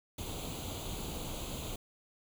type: noise with comb filter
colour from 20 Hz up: pink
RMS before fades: -40 dBFS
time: 0.18-1.76 s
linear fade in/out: 5 ms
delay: 0.28 ms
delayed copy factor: +0.75
effects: none